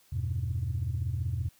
sine chord, E minor, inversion none, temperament equal, 82.41 / 98 / 123.47 Hz, E2 / G2 / B2, 0 / 0 / 0 cents, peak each -32 dBFS, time 0.12-1.49 s, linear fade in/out 10 ms, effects tanh soft clip ceiling -22 dBFS + white hiss -63 dBFS RMS until 1.59 s

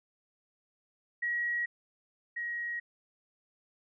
sine tone pair in turn, 1907 / 1894.9 Hz, A#6 / A#6, +39 / +28 cents, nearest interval unison, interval 11 cents, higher first, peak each -29 / -33 dBFS, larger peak first, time 1.22-1.66 / 2.36-2.8 s, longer neither, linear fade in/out 10 ms, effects none

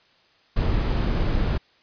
brown noise, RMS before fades -22 dBFS, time 0.56-1.58 s, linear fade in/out 10 ms, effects white hiss -59 dBFS RMS until 1.82 s + resampled to 11025 Hz

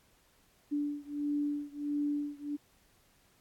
sine beating tone pair, 290.8 / 292.3 Hz, D4 / D4, -17 / -8 cents, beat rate 1.5 Hz, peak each -34 / -35 dBFS, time 0.71-2.57 s, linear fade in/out 20 ms, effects pink hiss -67 dBFS RMS until 3.4 s + AAC 64 kbps

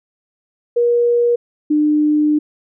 sine tone pair in turn, 477.1 / 300.6 Hz, A#4 / D4, +40 / +40 cents, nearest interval minor sixth, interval 800 cents, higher first, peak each -11 dBFS, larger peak neither, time 0.76-1.36 / 1.7-2.39 s, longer second, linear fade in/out 10 ms, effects none

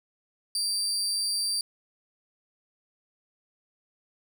30% pulse tone with amplitude modulation, 4699 Hz, D8, in tune, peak -21 dBFS, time 0.55-1.61 s, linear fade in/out 2 ms, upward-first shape sine, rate 196 Hz, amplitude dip 45%, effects none

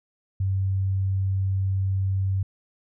sine tone, 96.1 Hz, G2, 34 cents flat, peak -21 dBFS, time 0.4-2.43 s, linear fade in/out 5 ms, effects none

